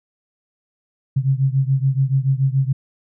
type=beating tone pair; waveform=sine; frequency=132.2 / 139.2 Hz; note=C3 / C#3; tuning=+18 / +8 cents; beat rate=7 Hz; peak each=-17 / -19 dBFS; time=1.16-2.73 s; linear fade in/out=10 ms; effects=none